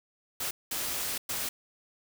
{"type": "noise bursts at uneven times", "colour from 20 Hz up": "white", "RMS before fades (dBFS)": -33, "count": 3, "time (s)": [[0.4, 0.51], [0.71, 1.18], [1.29, 1.49]], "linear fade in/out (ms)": 5, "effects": []}